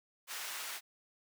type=high-pass noise; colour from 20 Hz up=pink; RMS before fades=-42 dBFS; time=0.27-0.81 s; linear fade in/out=50 ms; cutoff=1200 Hz; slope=12 dB/octave; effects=none